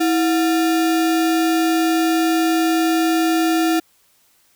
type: tone with sample-and-hold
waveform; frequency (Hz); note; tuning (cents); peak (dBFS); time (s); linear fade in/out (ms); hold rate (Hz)
sine; 325.6; E4; -21; -14; 0-3.8; 10; 1050
effects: white hiss -58 dBFS RMS until 4.55 s